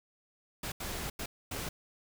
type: noise bursts at uneven times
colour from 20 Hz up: pink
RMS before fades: -38 dBFS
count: 4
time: 0.63-0.72 / 0.8-1.1 / 1.19-1.26 / 1.51-1.69 s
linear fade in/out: 5 ms
effects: none